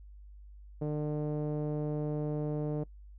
sawtooth tone with low-pass filter, 150 Hz, D3, 37 cents sharp, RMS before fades -33 dBFS, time 0.81-2.84 s, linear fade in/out 10 ms, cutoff 510 Hz, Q 2, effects noise-tail reverb RT60 0.1 s tail -22 dB re dry + added 50 Hz sine -48 dBFS peak until 3.18 s

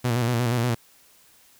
sawtooth tone with vibrato, 120 Hz, B2, 49 cents flat, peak -17 dBFS, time 0.04-0.75 s, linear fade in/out 10 ms, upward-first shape square, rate 8.4 Hz, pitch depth 55 cents each way, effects white hiss -56 dBFS RMS until 1.59 s

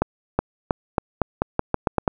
accelerating click train, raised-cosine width 1 ms, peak -4 dBFS, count 11, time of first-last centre 0.02-2.078 s, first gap 370 ms, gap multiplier 0.86, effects none

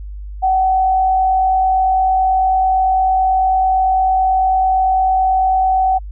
sine tone with frequency modulation, 756 Hz, F#5, 37 cents sharp, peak -11 dBFS, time 0.42-5.99 s, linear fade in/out 20 ms, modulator 49 Hz, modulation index 0.26, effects added 50 Hz sine -26 dBFS peak until 6.11 s

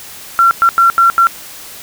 sine tone bursts at uneven times, 1363 Hz, F6, 43 cents flat, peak -5 dBFS, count 5, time 0.39-0.51 / 0.62-0.69 / 0.78-0.9 / 0.98-1.1 / 1.18-1.27 s, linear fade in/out 0 ms, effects white hiss -32 dBFS RMS until 1.82 s

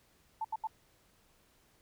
sine tone bursts, 882 Hz, A5, 4 cents sharp, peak -32 dBFS, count 3, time 0.41-0.672 s, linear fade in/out 5 ms, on 36 ms, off 77 ms, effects pink hiss -68 dBFS RMS until 1.81 s

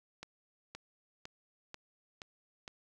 accelerating click train, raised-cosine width 0.2 ms, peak -27 dBFS, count 6, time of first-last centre 0.23-2.679 s, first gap 520 ms, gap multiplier 0.97, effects none

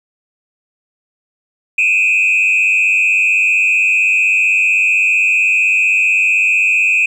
sine tone with frequency modulation, 2523 Hz, D#7, 23 cents sharp, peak -8 dBFS, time 1.78-7.06 s, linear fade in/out 5 ms, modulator 95.7 Hz, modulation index 1.2, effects tanh soft clip ceiling -7 dBFS + 8-bit

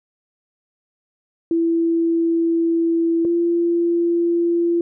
sine tone pair in turn, 332.8 / 341.4 Hz, E4 / F4, +17 / -39 cents, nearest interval unison, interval 44 cents, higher second, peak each -15 dBFS, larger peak neither, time 1.51-3.25 / 3.25-4.81 s, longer first, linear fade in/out 2 ms, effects none

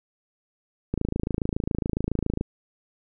click train, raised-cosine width 3 ms, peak -12 dBFS, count 41, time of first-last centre 0.94-2.411 s, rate 27.2 Hz, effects none

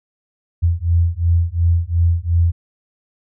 sine beating tone pair, 83.7 / 86.5 Hz, E2 / F2, +27 / -16 cents, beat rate 2.8 Hz, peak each -16 dBFS, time 0.62-2.52 s, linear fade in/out 20 ms, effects none

